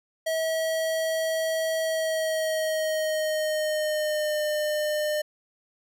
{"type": "tone with pitch glide", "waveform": "square", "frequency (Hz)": [644, 604.4], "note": ["E5", "D5"], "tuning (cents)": [-41, 50], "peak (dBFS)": -25, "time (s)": [0.26, 5.22], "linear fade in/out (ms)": 10, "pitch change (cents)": -109, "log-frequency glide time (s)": [1.81, 4.42], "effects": []}